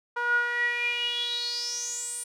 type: tone with band-pass filter sweep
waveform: sawtooth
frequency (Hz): 480.4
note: B4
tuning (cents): -48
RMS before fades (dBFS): -29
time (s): 0.16-2.24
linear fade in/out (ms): 10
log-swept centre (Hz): 1200 to 9300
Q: 10
effects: none